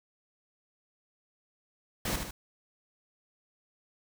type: noise with echo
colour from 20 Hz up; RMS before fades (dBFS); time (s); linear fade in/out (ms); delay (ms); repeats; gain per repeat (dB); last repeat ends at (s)
pink; -32; 2.05-2.16; 5; 75; 2; -5; 2.31
effects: none